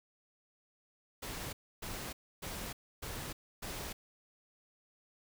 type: noise bursts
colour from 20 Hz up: pink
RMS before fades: -42 dBFS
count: 5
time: 1.22-3.93 s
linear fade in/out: 10 ms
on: 310 ms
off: 290 ms
effects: none